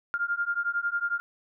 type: beating tone pair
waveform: sine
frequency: 1398 / 1409 Hz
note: F6 / F6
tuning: +1 / +15 cents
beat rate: 11 Hz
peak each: -29 dBFS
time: 0.14-1.2 s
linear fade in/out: 0 ms
effects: none